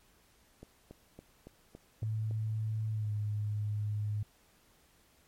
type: click train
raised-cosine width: 2 ms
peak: -34 dBFS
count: 7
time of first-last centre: 0.63-2.311 s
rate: 3.57 Hz
type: tone with pitch glide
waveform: sine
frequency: 109.4 to 104.94 Hz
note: A2 to G#2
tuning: -9 to +18 cents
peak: -31 dBFS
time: 2.02-4.23 s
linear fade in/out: 5 ms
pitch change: -73 cents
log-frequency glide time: 2.91-3.12 s
effects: pink hiss -66 dBFS RMS until 5.27 s + MP3 64 kbps